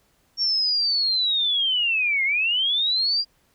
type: linear two-way sweep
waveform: sine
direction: down then up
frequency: 5540 to 2093 to 4862 Hz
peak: -19 dBFS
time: 0.37-3.25 s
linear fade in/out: 50 ms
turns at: 2.24 s
effects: pink hiss -64 dBFS RMS until 3.54 s